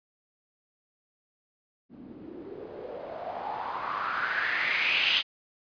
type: noise with low-pass filter sweep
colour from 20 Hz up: blue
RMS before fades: -31 dBFS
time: 1.89-5.23 s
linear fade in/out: 50 ms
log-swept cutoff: 230 to 3200 Hz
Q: 4.9
effects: resampled to 11025 Hz